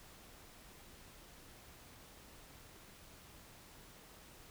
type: silence
effects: pink hiss -58 dBFS RMS until 4.5 s